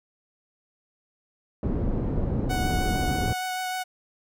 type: low-pass noise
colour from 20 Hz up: pink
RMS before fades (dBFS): -26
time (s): 1.63-3.33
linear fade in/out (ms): 2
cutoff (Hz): 380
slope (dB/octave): 12
type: tone with vibrato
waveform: sawtooth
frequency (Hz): 740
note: F#5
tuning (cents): 0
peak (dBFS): -24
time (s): 2.49-3.84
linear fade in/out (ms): 20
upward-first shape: sine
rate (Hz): 6.5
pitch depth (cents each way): 11
effects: none